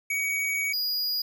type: tone pair in turn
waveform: square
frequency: 2256 / 4889 Hz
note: C#7 / D#8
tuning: +30 / -31 cents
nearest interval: octave + minor second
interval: 1339 cents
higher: second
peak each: -26 dBFS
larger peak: neither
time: 0.1-0.73 / 0.73-1.22 s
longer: first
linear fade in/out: 5 ms
effects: none